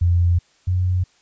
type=tone pair in turn; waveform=sine; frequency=87 / 91.09 Hz; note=F2 / F#2; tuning=-6 / -27 cents; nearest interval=minor second; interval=79 cents; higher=second; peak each=-13 / -16 dBFS; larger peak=first; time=0.01-0.39 / 0.67-1.04 s; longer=first; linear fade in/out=10 ms; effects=white hiss -58 dBFS RMS until 1.21 s + resampled to 16000 Hz